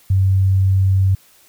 sine tone, 95.7 Hz, G2, 41 cents flat, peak -11 dBFS, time 0.1-1.15 s, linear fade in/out 5 ms, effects white hiss -51 dBFS RMS until 1.48 s

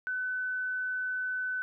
sine tone, 1507 Hz, F#6, 31 cents sharp, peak -30 dBFS, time 0.07-1.62 s, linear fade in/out 0 ms, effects none

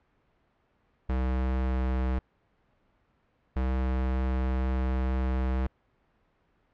square tone pair in turn, 64.2 / 64.44 Hz, C2 / C2, -32 / -26 cents, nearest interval unison, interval 6 cents, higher second, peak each -26 dBFS, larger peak neither, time 1.09-2.19 / 3.56-5.67 s, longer second, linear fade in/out 5 ms, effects pink hiss -69 dBFS RMS until 6.73 s + low-pass 2000 Hz 12 dB/octave

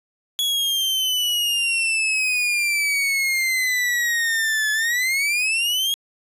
40% pulse exponential two-way sweep, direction down then up, 3379 to 1714 to 3302 Hz, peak -18 dBFS, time 0.39-5.94 s, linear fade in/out 0 ms, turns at 4.72 s, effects resampled to 32000 Hz

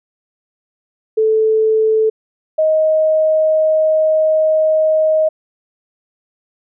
sine tone pair in turn, 438.2 / 627 Hz, A4 / D#5, -7 / +13 cents, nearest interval tritone, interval 620 cents, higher second, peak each -10 dBFS, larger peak neither, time 1.17-2.1 / 2.58-5.29 s, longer second, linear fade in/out 10 ms, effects none

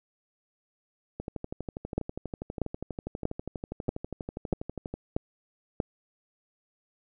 two click trains, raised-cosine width 2 ms, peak -21 / -13 dBFS, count 47 / 7, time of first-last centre 1.2-4.94 / 1.98-5.802 s, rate 12.3 / 1.57 Hz, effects none

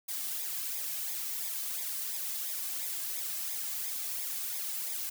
blue noise with flanger, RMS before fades -36 dBFS, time 0.08-5.1 s, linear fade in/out 10 ms, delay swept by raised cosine 0.68 to 2.18 ms, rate 2.9 Hz, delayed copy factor -0.7, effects none

